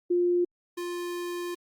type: tone pair in turn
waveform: sine / square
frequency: 352.4 / 350.6 Hz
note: F4 / F4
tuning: +16 / +7 cents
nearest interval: unison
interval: 9 cents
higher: first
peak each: -21 / -32 dBFS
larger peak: first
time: 0.1-0.45 / 0.77-1.55 s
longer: second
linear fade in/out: 10 ms
effects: Opus 32 kbps